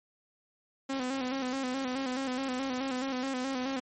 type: tone with vibrato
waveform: sawtooth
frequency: 261.1 Hz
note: C4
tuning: 3 cents flat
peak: -27 dBFS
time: 0.89-3.8 s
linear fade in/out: 10 ms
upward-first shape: square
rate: 4.7 Hz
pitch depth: 58 cents each way
effects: MP3 32 kbps